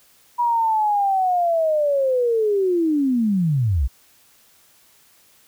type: linear sweep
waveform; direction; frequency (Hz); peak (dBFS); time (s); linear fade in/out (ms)
sine; down; 970 to 55; -16; 0.38-3.88; 20
effects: white hiss -55 dBFS RMS until 5.47 s